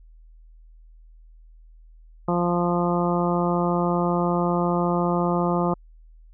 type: harmonic tone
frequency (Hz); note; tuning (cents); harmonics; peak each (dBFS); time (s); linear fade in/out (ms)
174.61; F3; 0; 1 / 2 / 3 / 4 / 5 / 6 / 7; -23 / -26 / -28 / -29 / -30 / -31 / -31; 2.28-5.74; 5
effects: added 40 Hz sine -46 dBFS peak until 6.33 s